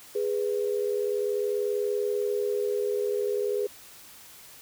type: tone pair together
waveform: sine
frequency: 413.5 / 493.9 Hz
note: G#4 / B4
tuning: -8 / 0 cents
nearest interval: minor third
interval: 308 cents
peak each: -26 / -30 dBFS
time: 0.15-3.67 s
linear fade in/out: 5 ms
effects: white hiss -49 dBFS RMS until 4.61 s